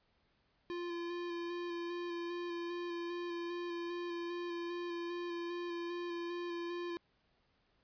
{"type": "tone with vibrato", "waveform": "square", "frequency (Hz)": 345.8, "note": "F4", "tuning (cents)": -17, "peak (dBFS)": -39, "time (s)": [0.7, 6.97], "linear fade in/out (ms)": 0, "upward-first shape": "square", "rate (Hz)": 2.5, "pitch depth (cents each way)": 15, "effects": ["pink hiss -75 dBFS RMS until 7.83 s", "resampled to 11025 Hz"]}